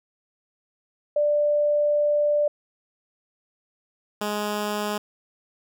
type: tone pair in turn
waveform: sine / 10% pulse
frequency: 590 / 208.6 Hz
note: D5 / G#3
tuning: +8 / +8 cents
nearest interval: octave + tritone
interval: 1800 cents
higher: first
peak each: -18 / -17 dBFS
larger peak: second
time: 1.16-2.48 / 4.21-4.98 s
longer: first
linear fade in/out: 5 ms
effects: none